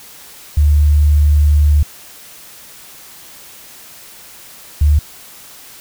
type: tone pair in turn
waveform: sine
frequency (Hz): 74 / 74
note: D2 / D2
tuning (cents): +14 / +14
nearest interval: unison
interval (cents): 0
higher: neither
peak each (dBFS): -7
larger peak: neither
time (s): 0.57-1.83 / 4.81-4.99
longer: first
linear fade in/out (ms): 5
effects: white hiss -38 dBFS RMS until 5.8 s